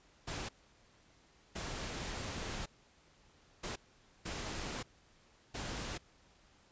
pink noise bursts at uneven times, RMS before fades -41 dBFS, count 5, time 0.27-0.49 / 1.55-2.66 / 3.63-3.76 / 4.25-4.83 / 5.54-5.98 s, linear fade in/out 10 ms, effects pink hiss -66 dBFS RMS until 6.71 s + resampled to 16000 Hz

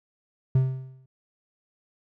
triangle tone with exponential decay, 130.81 Hz, C3, in tune, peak -13 dBFS, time 0.55-1.06 s, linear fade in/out 5 ms, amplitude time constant 110 ms, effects none

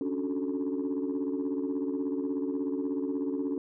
sine chord, D major seventh, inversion third, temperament equal, 277.2 / 293.7 / 370 / 440 Hz, C#4 / D4 / F#4 / A4, 0 / 0 / 0 / 0 cents, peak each -30 / -34 / -35 / -36 dBFS, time 0.01-3.58 s, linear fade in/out 2 ms, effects tanh soft clip ceiling -23 dBFS

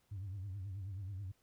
sine tone with vibrato, 97 Hz, G2, 18 cents flat, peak -39 dBFS, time 0.11-1.32 s, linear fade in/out 10 ms, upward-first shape triangle, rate 9.3 Hz, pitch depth 140 cents each way, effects tanh soft clip ceiling -38 dBFS + pink hiss -75 dBFS RMS until 1.42 s

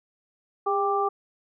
sine tone cluster, 403.5 / 792 / 1178 Hz, G#4 / G5 / D6, -50 / +18 / +5 cents, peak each -26 dBFS, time 0.66-1.09 s, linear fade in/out 10 ms, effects none

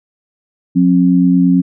sine tone pair together, 179.35 / 268.5 Hz, F3 / C4, +46 / +45 cents, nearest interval perfect fifth, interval 699 cents, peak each -10 dBFS, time 0.75-1.62 s, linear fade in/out 20 ms, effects none

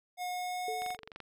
square tone with pitch glide, 722 to 729.1 Hz, F#5 to F#5, -43 to -26 cents, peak -35 dBFS, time 0.17-0.97 s, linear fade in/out 50 ms, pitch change +17 cents, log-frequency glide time 0.27-0.77 s
sine tone with exponential decay, 440 Hz, A4, in tune, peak -34 dBFS, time 0.68-1.11 s, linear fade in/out 2 ms, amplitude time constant 93 ms
click train, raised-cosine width 0.3 ms, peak -28 dBFS, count 10, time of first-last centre 0.82-1.203 s, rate 23.5 Hz
effects none

